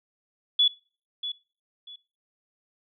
sine tone with echo, 3418 Hz, G#7, 49 cents sharp, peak -17 dBFS, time 0.59-0.68 s, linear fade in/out 5 ms, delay 640 ms, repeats 2, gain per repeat -12 dB, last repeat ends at 1.96 s, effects noise-tail reverb RT60 0.4 s tail -23 dB re dry

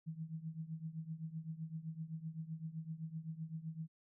sine tone with tremolo, 160.6 Hz, E3, 45 cents flat, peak -38 dBFS, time 0.06-3.88 s, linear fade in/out 20 ms, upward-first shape triangle, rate 7.8 Hz, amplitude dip 90%, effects none

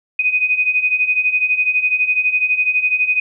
sine beating tone pair, 2489 / 2501 Hz, D#7 / D#7, 0 / +8 cents, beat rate 12 Hz, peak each -19 / -15 dBFS, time 0.19-3.2 s, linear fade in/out 5 ms, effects none

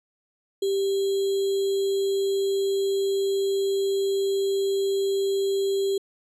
sine tone with sample-and-hold, 392 Hz, G4, in tune, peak -21 dBFS, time 0.62-5.98 s, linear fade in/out 5 ms, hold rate 3675 Hz, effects low-pass 12000 Hz 12 dB/octave

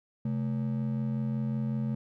triangle ring-modulated tone, 174.61 Hz, F3, in tune, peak -23 dBFS, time 0.25-1.95 s, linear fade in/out 5 ms, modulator 42.7 Hz, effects none

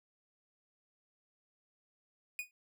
45% pulse tone with exponential decay, 2473 Hz, D#7, 11 cents flat, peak -33 dBFS, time 2.39-2.51 s, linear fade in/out 1 ms, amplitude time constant 24 ms, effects none

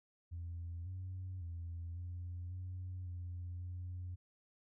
sine tone with pitch steps, 85.3 / 92.6 / 84.9 / 88.2 / 91.4 / 88.4 / 89.8 Hz, F2 / F#2 / F2 / F2 / F#2 / F2 / F2, -40 / +2 / -48 / +18 / -21 / +22 / +49 cents, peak -40 dBFS, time 0.31-4.16 s, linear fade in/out 20 ms, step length 550 ms, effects tanh soft clip ceiling -38 dBFS

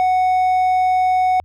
sine tone with hard clipping, 740 Hz, F#5, in tune, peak -14 dBFS, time 0-1.4 s, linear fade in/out 0 ms, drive 3 dB, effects added 84 Hz sine -44 dBFS peak until 1.44 s

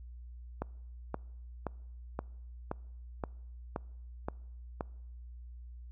click train, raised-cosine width 1 ms, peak -20 dBFS, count 9, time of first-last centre 0.62-4.808 s, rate 1.91 Hz, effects noise-tail reverb RT60 0.9 s tail -25 dB re dry + added 60 Hz sine -45 dBFS peak until 5.91 s

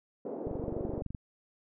white band-pass noise, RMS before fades -38 dBFS, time 0.25-1.02 s, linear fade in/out 5 ms, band 240 to 510 Hz, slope 24 dB/octave
click train, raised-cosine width 5 ms, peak -26 dBFS, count 17, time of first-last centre 0.47-1.148 s, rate 23.6 Hz
effects none

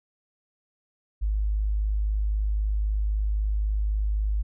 sine tone, 51.91 Hz, G#1, in tune, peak -22 dBFS, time 1.21-4.43 s, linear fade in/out 20 ms, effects none

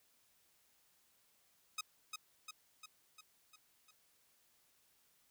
10% pulse tone with echo, 1261 Hz, D#6, 23 cents sharp, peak -30 dBFS, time 1.78-1.81 s, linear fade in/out 5 ms, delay 350 ms, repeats 6, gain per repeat -4 dB, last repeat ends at 3.91 s, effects white hiss -73 dBFS RMS until 5.3 s

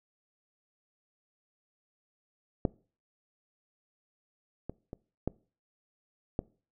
clicks, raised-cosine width 2 ms, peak -12 / -23 / -27 / -16 / -16 dBFS, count 5, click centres 2.652 / 4.696 / 4.931 / 5.276 / 6.391 s, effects noise-tail reverb RT60 0.4 s tail -23 dB re dry

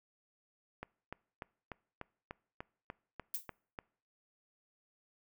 click train, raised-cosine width 0.5 ms, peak -27 dBFS, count 11, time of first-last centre 0.83-3.789 s, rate 3.38 Hz
violet noise with exponential decay, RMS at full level -33 dBFS, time 3.34-3.47 s, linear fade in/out 5 ms, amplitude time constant 27 ms
effects noise-tail reverb RT60 0.5 s tail -24 dB re dry

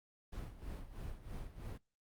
brown noise with tremolo, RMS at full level -43 dBFS, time 0.32-1.78 s, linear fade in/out 10 ms, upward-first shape sine, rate 3.1 Hz, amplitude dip 75%, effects noise-tail reverb RT60 0.2 s tail -23 dB re dry + Opus 48 kbps

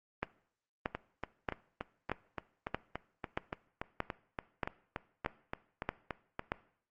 two click trains, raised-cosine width 0.5 ms, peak -17 / -21 dBFS, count 11 / 20, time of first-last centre 0.23-6.519 / 0.95-6.394 s, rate 1.59 / 3.49 Hz, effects noise-tail reverb RT60 0.6 s tail -19 dB re dry + Opus 24 kbps

